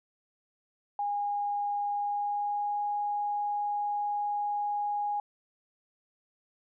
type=tone with pitch glide; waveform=sine; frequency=818 to 824.6 Hz; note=G#5 to G#5; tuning=-26 to -13 cents; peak=-28 dBFS; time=0.99-5.2 s; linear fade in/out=2 ms; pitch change=+13 cents; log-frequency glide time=1.91-2.81 s; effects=none